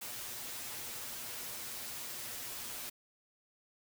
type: noise with comb filter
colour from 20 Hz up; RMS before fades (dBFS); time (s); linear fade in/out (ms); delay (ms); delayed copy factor
white; -43; 0.01-2.9; 10; 8.3; +0.65
effects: none